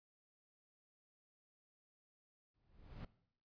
brown noise with exponential growth, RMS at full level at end -44 dBFS, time 2.54-3.05 s, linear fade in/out 5 ms, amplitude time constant 110 ms, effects noise-tail reverb RT60 0.7 s tail -19 dB re dry + resampled to 11025 Hz

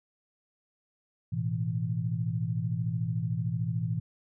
sine chord, A suspended second, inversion none, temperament equal, 110 / 123.47 / 164.81 Hz, A2 / B2 / E3, 0 / 0 / 0 cents, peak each -32 dBFS, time 1.32-4 s, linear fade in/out 10 ms, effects none

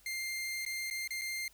sawtooth tone with dropouts, 2104 Hz, C7, 9 cents sharp, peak -32 dBFS, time 0.06-1.48 s, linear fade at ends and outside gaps 2 ms, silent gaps 0.651-0.662 / 0.901-0.909 / 1.076-1.106 / 1.213-1.217 s, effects added 50 Hz sine -67 dBFS peak until 1.53 s + white hiss -64 dBFS RMS until 1.53 s

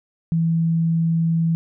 sine tone, 164.81 Hz, E3, in tune, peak -16 dBFS, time 0.32-1.55 s, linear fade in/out 0 ms, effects none

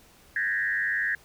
sine tone with frequency modulation, 1760 Hz, A6, in tune, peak -24 dBFS, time 0.36-1.15 s, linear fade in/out 2 ms, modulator 100 Hz, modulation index 1.6, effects pink hiss -56 dBFS RMS until 1.24 s

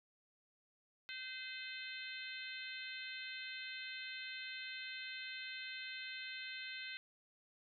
harmonic tone, 515 Hz, C5, 28 cents flat, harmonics 3 / 4 / 5 / 6 / 7 / 8, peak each -50 / -50 / -51 / -53 / -53 / -53 dBFS, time 1.09-6.97 s, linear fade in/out 0 ms, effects none

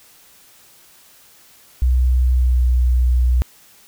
sine tone with pitch glide, 63 to 61.88 Hz, B1 to B1, +35 to +4 cents, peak -11 dBFS, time 1.82-3.42 s, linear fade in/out 0 ms, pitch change -31 cents, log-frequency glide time 2.32-2.66 s, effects tanh soft clip ceiling -7 dBFS + white hiss -49 dBFS RMS until 3.87 s

